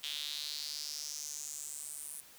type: tone with high-pass filter sweep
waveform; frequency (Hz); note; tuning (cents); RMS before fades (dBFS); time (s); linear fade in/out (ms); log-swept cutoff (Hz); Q
sawtooth; 148.2; D3; +16; -42; 0.03-2.21; 10; 3300 to 10000; 4.4
effects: white hiss -57 dBFS RMS until 2.38 s